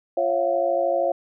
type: tone cluster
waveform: sine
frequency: 348.7 / 547 / 677 / 730 Hz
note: F4 / C#5 / E5 / F#5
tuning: -3 / -23 / +46 / -24 cents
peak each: -30 / -22 / -23 / -29 dBFS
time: 0.17-1.12 s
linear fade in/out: 5 ms
effects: none